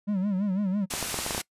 triangle tone with vibrato, 196 Hz, G3, in tune, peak -22 dBFS, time 0.07-0.86 s, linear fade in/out 20 ms, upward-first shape sine, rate 6 Hz, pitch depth 120 cents each way
white low-pass noise, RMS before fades -33 dBFS, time 0.9-1.42 s, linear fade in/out 10 ms, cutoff 11000 Hz, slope 24 dB/octave
clicks, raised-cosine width 1 ms, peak -17 dBFS, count 8, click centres 0.938 / 1.027 / 1.143 / 1.189 / 1.264 / 1.308 / 1.348 / 1.379 s
effects noise-tail reverb RT60 0.1 s tail -23 dB re dry + resampled to 32000 Hz

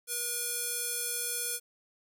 square tone with band-pass filter, 480.8 Hz, B4, 46 cents flat, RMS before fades -34 dBFS, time 0.07-1.6 s, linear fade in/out 50 ms, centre 11000 Hz, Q 1.5, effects 10-bit

